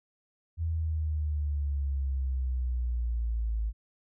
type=exponential sweep; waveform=sine; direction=down; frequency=83 to 53.6 Hz; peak=-27 dBFS; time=0.57-3.73 s; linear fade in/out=50 ms; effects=none